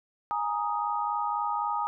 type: chord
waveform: sine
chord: Ab suspended second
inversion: none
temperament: just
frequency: 830.6 / 934.4 / 1245.9 Hz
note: Ab5 / Bb5 / Eb6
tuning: 0 / +4 / +2 cents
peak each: -31 dBFS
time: 0.31-1.87 s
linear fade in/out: 0 ms
effects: none